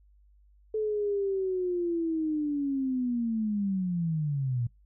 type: linear sweep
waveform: sine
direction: down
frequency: 436.3 to 115.9 Hz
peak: -26 dBFS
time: 0.74-4.67 s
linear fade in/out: 5 ms
effects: noise-tail reverb RT60 0.2 s tail -24 dB re dry + added 50 Hz sine -57 dBFS peak until 4.85 s